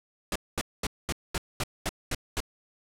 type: noise bursts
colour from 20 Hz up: pink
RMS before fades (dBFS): -29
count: 9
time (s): 0.32-2.404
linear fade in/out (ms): 2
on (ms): 36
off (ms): 220
effects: low-pass 11000 Hz 12 dB/octave